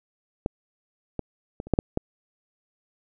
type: clicks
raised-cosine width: 2 ms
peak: -11 / -15 / -19 / -27 / -7 / -6 / -10 dBFS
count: 7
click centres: 0.461 / 1.193 / 1.601 / 1.67 / 1.737 / 1.789 / 1.974 s
effects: none